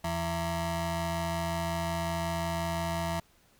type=ring-modulated tone; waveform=25% pulse; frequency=250.8 Hz; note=B3; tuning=27 cents sharp; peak=-23 dBFS; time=0.04-3.2 s; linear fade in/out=5 ms; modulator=419 Hz; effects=pink hiss -64 dBFS RMS until 3.59 s

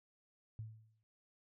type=tone with exponential decay; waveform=sine; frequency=110 Hz; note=A2; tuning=in tune; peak=-40 dBFS; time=0.59-1.03 s; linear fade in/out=0 ms; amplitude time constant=95 ms; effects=none

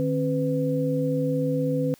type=tone cluster; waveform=sine; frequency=151.9 / 268 / 501 Hz; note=D#3 / C4 / B4; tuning=-41 / +42 / +25 cents; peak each=-26 dBFS; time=0-1.94 s; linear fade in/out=0 ms; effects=white hiss -56 dBFS RMS until 1.99 s

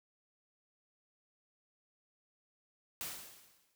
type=noise with exponential decay; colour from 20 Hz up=white; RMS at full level=-39 dBFS; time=3.01-3.75 s; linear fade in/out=0 ms; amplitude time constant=160 ms; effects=none

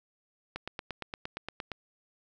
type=click train; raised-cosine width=0.3 ms; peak=-20 dBFS; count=11; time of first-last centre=0.56-1.717 s; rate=8.64 Hz; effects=none

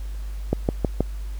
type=click train; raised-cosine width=2 ms; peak=-6 dBFS; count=4; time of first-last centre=0.53-1.006 s; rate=6.3 Hz; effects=added 50 Hz sine -28 dBFS peak until 1.39 s + pink hiss -50 dBFS RMS until 1.39 s

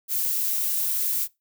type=noise; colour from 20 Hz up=violet; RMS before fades=-25 dBFS; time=0.08-1.28 s; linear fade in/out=50 ms; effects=noise-tail reverb RT60 0.2 s tail -21 dB re dry

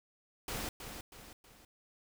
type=noise with echo; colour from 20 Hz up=pink; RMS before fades=-39 dBFS; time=0.48-0.69 s; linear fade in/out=2 ms; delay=320 ms; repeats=3; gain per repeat=-7 dB; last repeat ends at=1.65 s; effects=none

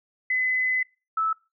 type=tone pair in turn; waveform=sine; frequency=2021 / 1308.6 Hz; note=B6 / E6; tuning=+39 / -13 cents; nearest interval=minor sixth; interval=752 cents; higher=first; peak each=-21 dBFS; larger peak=neither; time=0.3-0.83 / 1.17-1.33 s; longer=first; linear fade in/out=5 ms; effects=noise-tail reverb RT60 0.3 s tail -23 dB re dry

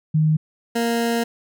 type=tone pair in turn; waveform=sine / 20% pulse; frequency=155.56 / 233.1 Hz; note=D#3 / A#3; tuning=0 / 0 cents; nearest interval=perfect fifth; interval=700 cents; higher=second; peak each=-14 dBFS; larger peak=neither; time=0.14-0.37 / 0.75-1.24 s; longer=second; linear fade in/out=10 ms; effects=none

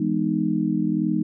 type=chord; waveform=sine; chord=E major seventh; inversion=none; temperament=just; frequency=164.81 / 206 / 247.2 / 309 Hz; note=E3 / G#3 / B3 / D#4; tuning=0 / -14 / +2 / -12 cents; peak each=-27 / -24 / -27 / -24 dBFS; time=0-1.23 s; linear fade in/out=5 ms; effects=none

